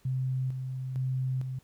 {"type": "tone with tremolo", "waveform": "sine", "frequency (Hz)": 130, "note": "C3", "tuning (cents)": -11, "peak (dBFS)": -27, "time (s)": [0.05, 1.59], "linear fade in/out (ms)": 5, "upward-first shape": "square", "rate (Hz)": 1.1, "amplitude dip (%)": 45, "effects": ["pink hiss -65 dBFS RMS until 1.63 s"]}